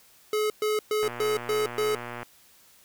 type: tone bursts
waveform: square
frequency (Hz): 426.4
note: G#4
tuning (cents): +46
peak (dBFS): -24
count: 6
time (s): 0.33-1.95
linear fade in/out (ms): 2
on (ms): 170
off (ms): 120
type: click train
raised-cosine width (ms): 0.5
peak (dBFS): -21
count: 145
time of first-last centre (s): 1.03-2.23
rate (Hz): 120
effects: white hiss -57 dBFS RMS until 2.84 s